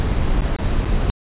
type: noise with dropouts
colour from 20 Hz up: brown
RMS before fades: -18 dBFS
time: 0-1.1 s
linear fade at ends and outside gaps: 0 ms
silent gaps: 0.235-0.239 / 0.408-0.419 / 0.563-0.587 / 0.848-0.856 s
effects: resampled to 8000 Hz